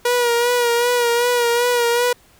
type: tone with vibrato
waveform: sawtooth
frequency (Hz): 480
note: B4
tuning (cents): -49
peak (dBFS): -11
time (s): 0.05-2.13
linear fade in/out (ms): 5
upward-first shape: sine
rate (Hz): 2.6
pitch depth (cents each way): 38
effects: pink hiss -52 dBFS RMS until 2.39 s